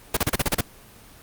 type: noise bursts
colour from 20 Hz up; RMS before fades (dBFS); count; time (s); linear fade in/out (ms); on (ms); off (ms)
pink; -20; 8; 0.14-0.61; 5; 29; 34
effects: pink hiss -48 dBFS RMS until 1.22 s + Opus 24 kbps